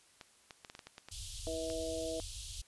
clicks, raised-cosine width 0.2 ms, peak -30 dBFS, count 10, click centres 0.212 / 0.508 / 0.648 / 0.699 / 0.751 / 0.792 / 0.87 / 0.981 / 1.086 / 1.701 s
pink band-stop noise, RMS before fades -44 dBFS, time 1.11-2.62 s, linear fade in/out 10 ms, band 100 to 3000 Hz, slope 48 dB/octave
harmonic tone, 161.6 Hz, E3, 34 cents flat, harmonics 2 / 3 / 4, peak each -43 / -41 / -39 dBFS, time 1.47-2.2 s, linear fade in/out 0 ms
effects white hiss -65 dBFS RMS until 2.67 s + resampled to 24000 Hz

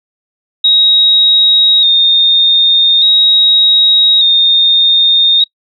sine tone with vibrato, 3729 Hz, A#7, in tune, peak -5 dBFS, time 0.64-5.44 s, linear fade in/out 5 ms, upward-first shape square, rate 0.42 Hz, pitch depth 31 cents each way, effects noise-tail reverb RT60 0.1 s tail -23 dB re dry

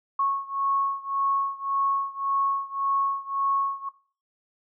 sine beating tone pair, 1100 / 1101.8 Hz, C#6 / C#6, -14 / -11 cents, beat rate 1.8 Hz, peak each -26 / -28 dBFS, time 0.19-3.89 s, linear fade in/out 5 ms, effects noise-tail reverb RT60 0.4 s tail -17 dB re dry

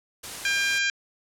white noise, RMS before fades -36 dBFS, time 0.23-0.79 s, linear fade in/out 10 ms
harmonic tone, 800 Hz, G5, 35 cents sharp, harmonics 2 / 3 / 4 / 5 / 6 / 7 / 8 / 9, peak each -25 / -27 / -32 / -35 / -36 / -36 / -39 / -37 dBFS, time 0.45-0.9 s, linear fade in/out 2 ms
effects low-pass 11000 Hz 12 dB/octave

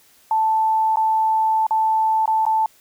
sine tone with dropouts, 880 Hz, A5, in tune, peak -15 dBFS, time 0.31-2.66 s, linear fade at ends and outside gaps 2 ms, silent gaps 0.959-0.97 / 1.667-1.708 / 2.258-2.277 / 2.453-2.464 s, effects white hiss -54 dBFS RMS until 2.8 s

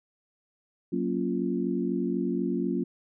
sine chord, Gb major seventh, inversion none, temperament equal, 185 / 233.1 / 277.2 / 349.2 Hz, Gb3 / Bb3 / Db4 / F4, 0 / 0 / 0 / 0 cents, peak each -31 dBFS, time 0.92-2.84 s, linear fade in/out 10 ms, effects none

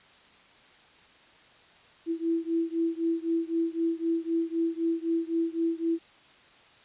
sine beating tone pair, 329.6 / 333.5 Hz, E4 / E4, 0 / +20 cents, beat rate 3.9 Hz, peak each -28 / -29 dBFS, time 2.06-5.99 s, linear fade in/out 50 ms, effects white hiss -56 dBFS RMS until 6.84 s + resampled to 8000 Hz

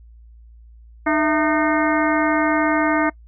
harmonic tone with a mistuned harmonic, 305.6 Hz, D#4, 31 cents flat, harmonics 1 / 2 / 3 / 4 / 5 / 6 / 7, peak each -19 / -22 / -24 / -25 / -26 / -27 / -27 dBFS, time 1.06-3.1 s, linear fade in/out 10 ms, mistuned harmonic 2, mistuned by +130 cents, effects noise-tail reverb RT60 0.1 s tail -25 dB re dry + added 57 Hz sine -42 dBFS peak until 3.27 s

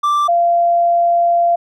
triangle / sine tone pair in turn, 1174.7 / 688.9 Hz, D6 / F5, 0 / -24 cents, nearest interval major sixth, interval 924 cents, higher first, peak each -10 dBFS, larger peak neither, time 0.03-0.28 / 0.28-1.56 s, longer second, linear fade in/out 10 ms, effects none

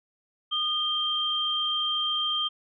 sine tone pair together, 1226 / 3167 Hz, D#6 / G7, -26 / +17 cents, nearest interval octave + major third, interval 1643 cents, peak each -32 / -25 dBFS, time 0.51-2.49 s, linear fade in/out 20 ms, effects none

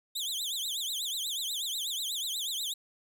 sawtooth tone with vibrato, 3520 Hz, A7, in tune, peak -29 dBFS, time 0.15-2.74 s, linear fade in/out 10 ms, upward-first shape triangle, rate 8.2 Hz, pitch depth 270 cents each way, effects none

